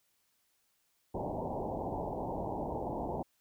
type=low-pass noise; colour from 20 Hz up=white; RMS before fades=-37 dBFS; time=1.14-3.23 s; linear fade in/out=10 ms; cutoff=940 Hz; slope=96 dB/octave; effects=white hiss -75 dBFS RMS until 3.4 s